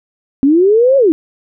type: linear two-way sweep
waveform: sine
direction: up then down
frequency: 261.6 to 560 to 294 Hz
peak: -6 dBFS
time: 0.43-1.12 s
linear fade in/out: 0 ms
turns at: 0.97 s
effects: none